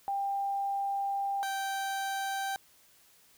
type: tone pair in turn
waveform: sine / 30% pulse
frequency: 794 / 780.8 Hz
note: G5 / G5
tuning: +22 / -7 cents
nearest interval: unison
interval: 29 cents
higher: first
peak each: -29 / -29 dBFS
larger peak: neither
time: 0.08-1.43 / 1.43-2.56 s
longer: first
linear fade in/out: 0 ms
effects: white hiss -62 dBFS RMS until 3.37 s